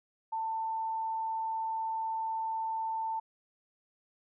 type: tone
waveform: sine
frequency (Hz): 892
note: A5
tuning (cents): +23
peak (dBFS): -31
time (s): 0.32-3.2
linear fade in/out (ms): 10
effects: none